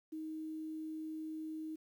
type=tone with quantisation; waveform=sine; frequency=314.5 Hz; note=D#4; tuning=19 cents sharp; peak=-40 dBFS; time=0.12-1.76 s; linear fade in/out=10 ms; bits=11; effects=none